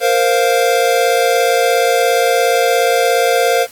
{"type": "chord", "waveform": "square", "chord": "Bb suspended second", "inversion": "none", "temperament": "equal", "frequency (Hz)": [466.2, 523.3, 698.5], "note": ["Bb4", "C5", "F5"], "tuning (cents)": [0, 0, 0], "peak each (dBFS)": -16, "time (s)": [0, 3.67], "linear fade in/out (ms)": 50, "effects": ["white hiss -39 dBFS RMS until 3.71 s", "AAC 64 kbps"]}